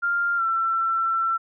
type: tone with pitch glide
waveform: sine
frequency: 1396.9 to 1343.9 Hz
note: F6 to E6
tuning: 0 to +33 cents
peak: -20 dBFS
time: 0.02-1.38 s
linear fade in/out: 20 ms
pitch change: -67 cents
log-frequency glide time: 0.37-0.42 s
effects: none